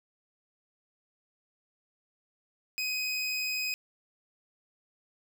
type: tone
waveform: 25% pulse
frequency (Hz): 2512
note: D#7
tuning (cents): +16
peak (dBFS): -26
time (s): 2.78-3.74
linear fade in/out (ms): 0
effects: none